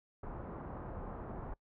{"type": "low-pass noise", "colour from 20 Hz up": "pink", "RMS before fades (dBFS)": -44, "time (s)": [0.23, 1.54], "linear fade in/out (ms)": 5, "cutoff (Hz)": 1200, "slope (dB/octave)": 24, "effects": ["noise-tail reverb RT60 0.1 s tail -23 dB re dry"]}